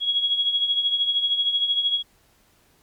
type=tone with tremolo; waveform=sine; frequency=3322 Hz; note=G#7; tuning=in tune; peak=-16 dBFS; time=0-2.03 s; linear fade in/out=50 ms; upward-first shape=triangle; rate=13 Hz; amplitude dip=70%; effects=pink hiss -60 dBFS RMS until 2.82 s + MP3 96 kbps